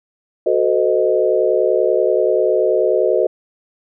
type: chord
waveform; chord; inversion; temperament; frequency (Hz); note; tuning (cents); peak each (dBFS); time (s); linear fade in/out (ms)
sine; F# diminished seventh; none; equal with one note detuned; 370 / 440 / 510.7 / 622.3; F#4 / A4 / C5 / Eb5; 0 / 0 / -42 / 0; -18; 0.46-3.27; 5
effects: none